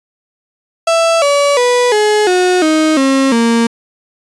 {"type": "tone with pitch steps", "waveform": "35% pulse", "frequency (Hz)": [663, 570.5, 491, 422.5, 363.6, 312.9, 269.3, 231.7], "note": ["E5", "C#5", "B4", "G#4", "F#4", "D#4", "C#4", "A#3"], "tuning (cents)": [10, 50, -10, 30, -30, 10, -50, -10], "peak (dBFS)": -7, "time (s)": [0.87, 3.67], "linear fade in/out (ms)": 5, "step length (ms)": 350, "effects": ["resampled to 22050 Hz"]}